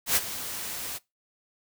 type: noise with ADSR envelope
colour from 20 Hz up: white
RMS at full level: -21 dBFS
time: 0.06-0.99 s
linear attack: 100 ms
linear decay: 36 ms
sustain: -14 dB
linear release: 29 ms
effects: noise-tail reverb RT60 0.2 s tail -21 dB re dry